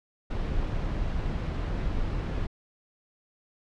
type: noise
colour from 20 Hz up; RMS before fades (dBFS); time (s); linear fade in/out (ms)
brown; -29; 0.3-2.47; 10
effects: low-pass 4000 Hz 12 dB/octave

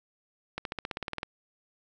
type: accelerating click train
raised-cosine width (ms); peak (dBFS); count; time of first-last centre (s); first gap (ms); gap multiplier
0.3; -17; 12; 0.58-1.231; 72; 0.96
effects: none

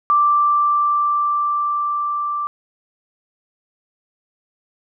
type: tone with level ramp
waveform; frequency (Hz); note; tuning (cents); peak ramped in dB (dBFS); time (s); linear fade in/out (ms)
sine; 1174.7; D6; 0; -11 to -20; 0.1-2.47; 0
effects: none

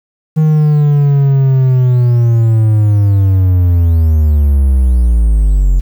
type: linear sweep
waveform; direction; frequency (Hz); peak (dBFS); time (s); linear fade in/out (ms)
triangle; down; 157.3 to 43.58; -4; 0.36-5.81; 20
effects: 7-bit

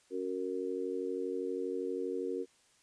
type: harmonic tone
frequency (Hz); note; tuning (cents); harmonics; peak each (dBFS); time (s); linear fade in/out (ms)
92.5; F#2; 0; 3 / 4 / 5; -40 / -37 / -37; 0.1-2.46; 50
effects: white hiss -67 dBFS RMS until 2.82 s + resampled to 22050 Hz

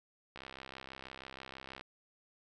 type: click train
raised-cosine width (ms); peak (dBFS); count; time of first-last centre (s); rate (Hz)
0.3; -30; 97; 0.36-1.81; 66.2
effects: none

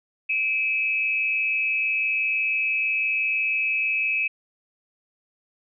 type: tone pair together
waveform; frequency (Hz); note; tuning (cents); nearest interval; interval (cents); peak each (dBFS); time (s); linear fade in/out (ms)
sine; 2349 / 2575; D7 / E7; 0 / -41; major second; 159; -27 / -22; 0.29-4.28; 10
effects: none

